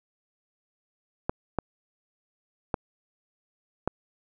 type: clicks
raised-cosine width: 1 ms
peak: -11 dBFS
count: 4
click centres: 1.295 / 1.587 / 2.742 / 3.876 s
effects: none